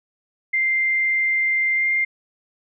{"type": "tone with pitch glide", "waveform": "sine", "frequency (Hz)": [2093, 2108], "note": ["C7", "C7"], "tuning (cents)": [0, 12], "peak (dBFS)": -17, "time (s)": [0.53, 2.05], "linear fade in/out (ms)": 10, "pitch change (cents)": 12, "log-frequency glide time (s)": [1.75, 1.88], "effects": []}